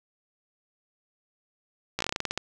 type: slowing click train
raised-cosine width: 0.2 ms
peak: -11 dBFS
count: 12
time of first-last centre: 1.99-2.376 s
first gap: 15 ms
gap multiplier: 1.16
effects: none